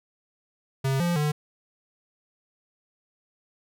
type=tone with pitch steps; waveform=square; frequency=134.6 / 173.3 / 149.7 Hz; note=C3 / F3 / D3; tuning=+49 / -13 / +33 cents; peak=-23 dBFS; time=0.84-1.32 s; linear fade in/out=10 ms; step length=160 ms; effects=none